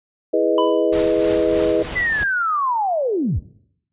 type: chord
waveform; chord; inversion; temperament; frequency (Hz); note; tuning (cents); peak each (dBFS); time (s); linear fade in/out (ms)
sine; E major seventh; none; equal; 329.6 / 415.3 / 493.9 / 622.3; E4 / G#4 / B4 / D#5; 0 / 0 / 0 / 0; -21 / -20 / -19 / -20; 0.33-1.83; 10
type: tone with exponential decay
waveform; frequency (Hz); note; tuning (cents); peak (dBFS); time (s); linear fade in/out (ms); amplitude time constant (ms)
square; 997; B5; +16; -18; 0.58-1.04; 2; 100
type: noise with tremolo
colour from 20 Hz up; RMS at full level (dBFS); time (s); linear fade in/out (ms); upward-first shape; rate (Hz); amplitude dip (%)
pink; -28; 0.92-2.24; 10; triangle; 3.2; 55
type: linear sweep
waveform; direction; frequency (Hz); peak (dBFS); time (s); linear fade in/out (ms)
sine; down; 2025 to 44.98; -17; 1.95-3.4; 20
effects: noise-tail reverb RT60 0.7 s tail -18 dB re dry + resampled to 8000 Hz